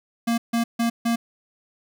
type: tone bursts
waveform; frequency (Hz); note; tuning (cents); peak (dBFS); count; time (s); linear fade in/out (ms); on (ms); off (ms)
square; 232.7; A#3; -3; -20; 4; 0.27-1.16; 10; 110; 150
effects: none